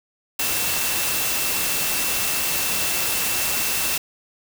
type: tone in noise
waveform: sine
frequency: 2678 Hz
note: E7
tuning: 27 cents sharp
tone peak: -31 dBFS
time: 0.39-3.98 s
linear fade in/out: 5 ms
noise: white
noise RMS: -23 dBFS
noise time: 0.39-3.98 s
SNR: -11 dB
effects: none